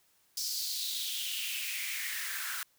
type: noise with high-pass filter sweep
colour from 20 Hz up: white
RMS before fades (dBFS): -36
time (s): 0.37-2.63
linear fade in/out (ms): 2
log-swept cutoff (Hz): 5200 to 1400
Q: 4.5
effects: white hiss -69 dBFS RMS until 2.78 s